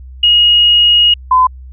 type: tone pair in turn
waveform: sine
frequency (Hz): 2880 / 1018.2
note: F#7 / C6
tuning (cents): -47 / -47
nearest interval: octave + tritone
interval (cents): 1800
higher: first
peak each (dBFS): -5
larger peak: neither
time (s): 0.23-1.14 / 1.31-1.47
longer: first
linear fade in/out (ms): 5
effects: added 64 Hz sine -29 dBFS peak until 1.72 s